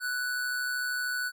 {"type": "tone with amplitude modulation", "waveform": "square", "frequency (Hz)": 1484, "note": "F#6", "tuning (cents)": 5, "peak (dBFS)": -28, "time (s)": [0, 1.32], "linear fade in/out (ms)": 50, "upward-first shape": "sine", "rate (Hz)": 133, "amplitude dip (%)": 40, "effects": []}